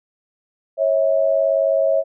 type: tone pair together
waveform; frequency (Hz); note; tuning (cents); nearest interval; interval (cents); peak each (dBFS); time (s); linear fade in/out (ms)
sine; 548.2 / 647; C#5 / E5; -19 / -32; minor third; 287; -17; 0.77-2.04; 50
effects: none